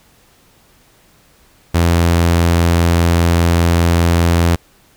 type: tone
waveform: sawtooth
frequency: 85 Hz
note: F2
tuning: 46 cents flat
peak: -6 dBFS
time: 1.74-4.56 s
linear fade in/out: 10 ms
effects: pink hiss -51 dBFS RMS until 4.96 s